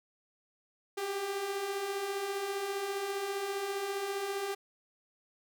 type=beating tone pair; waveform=sawtooth; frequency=383.2 / 398.2 Hz; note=G4 / G4; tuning=-39 / +27 cents; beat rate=15 Hz; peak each=-38 / -30 dBFS; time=0.97-4.55 s; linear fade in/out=10 ms; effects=none